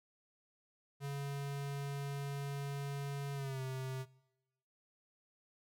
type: tone with pitch glide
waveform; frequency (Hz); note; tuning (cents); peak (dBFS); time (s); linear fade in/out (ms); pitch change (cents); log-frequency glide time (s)
square; 140.6 to 131.18; C#3 to C3; +25 to +5; -39; 1-4.06; 50; -120; 3.34-3.61
effects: noise-tail reverb RT60 1.0 s tail -22 dB re dry